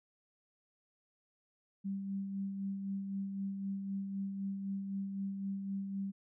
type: tone with tremolo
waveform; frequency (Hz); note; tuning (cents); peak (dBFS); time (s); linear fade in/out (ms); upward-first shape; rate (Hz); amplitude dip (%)
sine; 196; G3; 0; -34; 1.84-6.12; 20; sine; 3.9; 40
effects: none